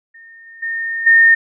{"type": "tone with level steps", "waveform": "sine", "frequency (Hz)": 1828, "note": "A#6", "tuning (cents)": -34, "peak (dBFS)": [-38, -36, -19, -6], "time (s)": [0.14, 1.35], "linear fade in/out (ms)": 10, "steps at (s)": [0.46, 0.62, 1.06], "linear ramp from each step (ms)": 10, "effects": []}